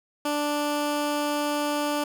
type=tone; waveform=15% pulse; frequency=293.7 Hz; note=D4; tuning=in tune; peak=-18 dBFS; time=0.25-2.04 s; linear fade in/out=5 ms; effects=none